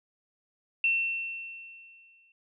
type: tone with exponential decay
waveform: sine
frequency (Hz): 2700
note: E7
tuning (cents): +41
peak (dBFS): -21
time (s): 0.84-2.32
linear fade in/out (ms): 2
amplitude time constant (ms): 320
effects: none